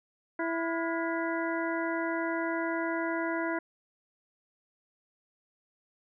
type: harmonic tone with a mistuned harmonic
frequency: 331.2 Hz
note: E4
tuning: 8 cents sharp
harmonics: 1 / 2 / 3 / 4 / 5 / 6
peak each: -32 / -35 / -37 / -38 / -39 / -40 dBFS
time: 0.39-3.59 s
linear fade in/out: 5 ms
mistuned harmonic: 4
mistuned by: +130 cents
effects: none